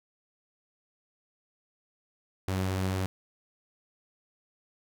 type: tone pair together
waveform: sawtooth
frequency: 94.5 / 185 Hz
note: F#2 / F#3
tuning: +37 / 0 cents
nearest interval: octave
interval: 1163 cents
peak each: -24 / -36 dBFS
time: 2.48-3.06 s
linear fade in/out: 0 ms
effects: none